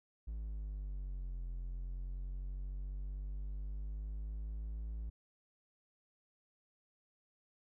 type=exponential two-way sweep; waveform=triangle; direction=down then up; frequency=55.2 to 43.31 to 55.2 Hz; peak=-37 dBFS; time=0.27-5.1 s; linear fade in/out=10 ms; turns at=1.45 s; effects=none